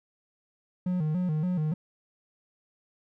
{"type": "tone with vibrato", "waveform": "triangle", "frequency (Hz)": 167.1, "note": "E3", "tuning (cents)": 24, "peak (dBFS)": -23, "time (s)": [0.86, 1.74], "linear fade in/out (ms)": 5, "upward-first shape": "square", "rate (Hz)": 3.5, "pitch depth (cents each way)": 140, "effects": []}